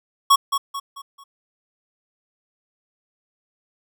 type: tone with echo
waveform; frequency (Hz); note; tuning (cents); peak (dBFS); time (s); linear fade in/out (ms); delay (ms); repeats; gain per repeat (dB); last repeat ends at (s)
square; 1108.7; C#6; 0; -11; 0.3-0.36; 10; 220; 4; -8; 1.24
effects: none